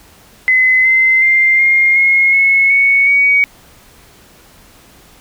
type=tone with pitch steps; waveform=sine; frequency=2035 / 2065 / 2095 / 2125 / 2156 / 2187 / 2219 / 2251 Hz; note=C7 / C7 / C7 / C7 / C#7 / C#7 / C#7 / C#7; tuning=-49 / -23 / +2 / +26 / -49 / -24 / +1 / +26 cents; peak=-7 dBFS; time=0.48-3.44 s; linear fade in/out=0 ms; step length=370 ms; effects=pink hiss -44 dBFS RMS until 5.2 s